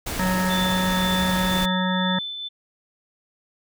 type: noise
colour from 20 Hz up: pink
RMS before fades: -29 dBFS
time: 0.06-1.66 s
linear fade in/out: 10 ms
type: harmonic tone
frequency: 185 Hz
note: F#3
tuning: in tune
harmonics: 1 / 3 / 5 / 7 / 9 / 10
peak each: -22 / -31 / -28 / -33 / -32 / -32 dBFS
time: 0.19-2.19 s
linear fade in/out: 5 ms
type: tone with tremolo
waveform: sine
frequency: 3520 Hz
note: A7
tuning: in tune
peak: -25 dBFS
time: 0.49-2.49 s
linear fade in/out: 20 ms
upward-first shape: triangle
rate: 2 Hz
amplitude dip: 50%
effects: none